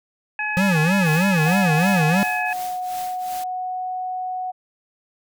harmonic tone, 848 Hz, G#5, 36 cents sharp, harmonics 1 / 2 / 3, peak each -29 / -25 / -26 dBFS, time 0.39-2.53 s, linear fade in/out 2 ms
square tone with vibrato, 174.61 Hz, F3, in tune, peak -17 dBFS, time 0.57-2.23 s, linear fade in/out 0 ms, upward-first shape sine, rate 3.2 Hz, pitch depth 230 cents each way
white noise with tremolo, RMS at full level -35 dBFS, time 1.05-3.44 s, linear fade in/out 5 ms, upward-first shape triangle, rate 2.7 Hz, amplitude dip 90%
sine tone with pitch glide, 729 to 738.7 Hz, F#5 to F#5, -26 to -3 cents, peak -24 dBFS, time 1.45-4.52 s, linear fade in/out 20 ms, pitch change +23 cents, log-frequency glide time 2.3-3.89 s
effects none

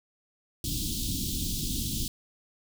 pink band-stop noise, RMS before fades -31 dBFS, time 0.64-2.08 s, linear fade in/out 2 ms, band 320 to 3200 Hz, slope 48 dB/octave, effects none

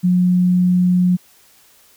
sine tone, 180.1 Hz, F#3, 46 cents flat, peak -11 dBFS, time 0.03-1.17 s, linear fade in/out 20 ms, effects white hiss -51 dBFS RMS until 1.96 s

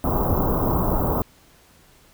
pink band-stop noise, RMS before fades -21 dBFS, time 0.04-1.22 s, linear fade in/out 0 ms, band 1200 to 15000 Hz, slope 48 dB/octave, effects pink hiss -54 dBFS RMS until 2.13 s

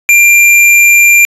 square tone, 2380 Hz, D7, 22 cents sharp, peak -3 dBFS, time 0.09-1.25 s, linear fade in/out 0 ms, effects resampled to 32000 Hz

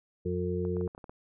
harmonic tone, 90 Hz, F#2, 47 cents flat, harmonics 1 / 2 / 4 / 5, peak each -34 / -34 / -34 / -34 dBFS, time 0.25-0.88 s, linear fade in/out 10 ms
clicks, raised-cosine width 1 ms, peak -31 dBFS, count 8, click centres 0.651 / 0.768 / 0.811 / 0.877 / 0.949 / 0.979 / 1.042 / 1.095 s
effects none

